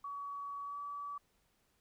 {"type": "tone with pitch glide", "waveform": "sine", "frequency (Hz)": [1132, 1147.1], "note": ["C#6", "D6"], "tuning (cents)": [36, -41], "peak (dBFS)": -40, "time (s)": [0.04, 1.18], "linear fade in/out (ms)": 5, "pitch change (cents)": 23, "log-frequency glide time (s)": [0.63, 0.78], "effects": ["pink hiss -75 dBFS RMS until 1.8 s"]}